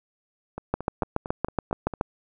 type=two click trains; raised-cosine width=1 ms; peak=-19 / -9 dBFS; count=7 / 10; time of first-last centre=0.58-1.937 / 0.74-2.011 s; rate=4.42 / 7.08 Hz; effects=none

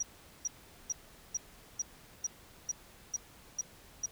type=tone bursts; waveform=sine; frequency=5780 Hz; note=F#8; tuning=41 cents flat; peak=-30 dBFS; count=10; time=0-4.06 s; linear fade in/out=5 ms; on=28 ms; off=420 ms; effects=pink hiss -57 dBFS RMS until 4.11 s

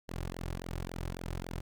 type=tone with flanger; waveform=sawtooth; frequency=43.65 Hz; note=F1; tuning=in tune; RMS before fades=-39 dBFS; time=0.08-1.61 s; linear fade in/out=10 ms; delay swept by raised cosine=0.76 to 4.46 ms; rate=3.6 Hz; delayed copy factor=-0.85; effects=none

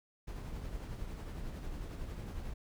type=noise with tremolo; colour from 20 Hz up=brown; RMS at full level=-40 dBFS; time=0.27-2.54 s; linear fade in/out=10 ms; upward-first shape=triangle; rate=11 Hz; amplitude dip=40%; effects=none

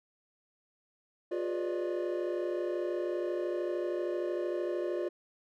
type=tone cluster; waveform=triangle; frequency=355.8 / 409 / 491.3 / 577 / 610 Hz; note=F4 / G#4 / B4 / D5 / D#5; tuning=+32 / -26 / -9 / -31 / -34 cents; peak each=-31 / -40 / -39 / -36 / -40 dBFS; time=1.31-5.09 s; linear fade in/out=10 ms; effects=none

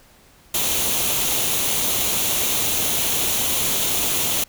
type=noise with comb filter; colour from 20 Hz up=white; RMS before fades=-21 dBFS; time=0.54-4.44 s; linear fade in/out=5 ms; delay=0.3 ms; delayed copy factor=+0.5; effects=pink hiss -52 dBFS RMS until 4.48 s

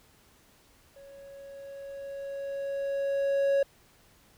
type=tone with level ramp; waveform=triangle; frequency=554.4 Hz; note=C#5; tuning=in tune; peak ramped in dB=-46 to -19 dBFS; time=0.96-3.63 s; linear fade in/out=5 ms; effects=pink hiss -61 dBFS RMS until 4.37 s

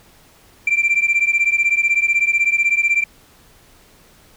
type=beating tone pair; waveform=sine; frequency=2349 / 2365 Hz; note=D7 / D7; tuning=0 / +12 cents; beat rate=16 Hz; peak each=-15 dBFS; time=0.67-3.04 s; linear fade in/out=5 ms; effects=tanh soft clip ceiling -10 dBFS + pink hiss -50 dBFS RMS until 4.36 s

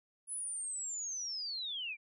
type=linear sweep; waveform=sine; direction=down; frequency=10330 to 2282 Hz; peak=-37 dBFS; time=0.27-1.97 s; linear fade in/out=50 ms; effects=none

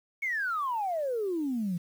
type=exponential sweep; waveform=sine; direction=down; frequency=2242 to 166.1 Hz; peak=-27 dBFS; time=0.22-1.78 s; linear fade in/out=10 ms; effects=tanh soft clip ceiling -23 dBFS + 9-bit

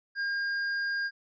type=tone with tanh clipping; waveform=triangle; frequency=1613 Hz; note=G6; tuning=49 cents sharp; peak=-30 dBFS; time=0.15-1.11 s; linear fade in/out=50 ms; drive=14 dB; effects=resampled to 16000 Hz

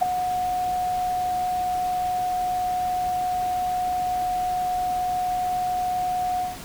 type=tone with ADSR envelope; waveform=sine; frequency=729 Hz; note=F#5; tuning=26 cents flat; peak=-12 dBFS; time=0.01-6.58 s; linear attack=16 ms; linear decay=4 ms; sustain=-10 dB; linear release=170 ms; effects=pink hiss -39 dBFS RMS until 6.64 s

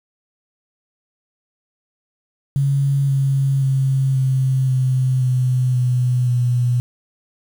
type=tone with pitch steps; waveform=sine; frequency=138.9 / 136.43 / 134.01 / 131.64 / 129.3 / 127 / 124.75 / 122.54 Hz; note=C#3 / C#3 / C3 / C3 / C3 / B2 / B2 / B2; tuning=+4 / -27 / +42 / +11 / -20 / +49 / +18 / -13 cents; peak=-14 dBFS; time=2.56-6.8 s; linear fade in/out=0 ms; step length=530 ms; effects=7-bit

